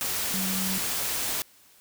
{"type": "tone in noise", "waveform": "sine", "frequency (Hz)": 190, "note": "F#3", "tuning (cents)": 46, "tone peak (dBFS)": -30, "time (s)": [0.34, 0.78], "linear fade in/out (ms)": 0, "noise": "white", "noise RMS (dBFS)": -29, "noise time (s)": [0.01, 1.42], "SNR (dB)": -4, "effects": ["white hiss -57 dBFS RMS until 1.8 s"]}